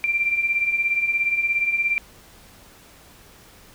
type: beating tone pair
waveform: sine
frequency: 2349 / 2366 Hz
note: D7 / D7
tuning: 0 / +12 cents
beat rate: 17 Hz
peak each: -26 / -20 dBFS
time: 0.04-1.98 s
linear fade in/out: 0 ms
effects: pink hiss -49 dBFS RMS until 3.74 s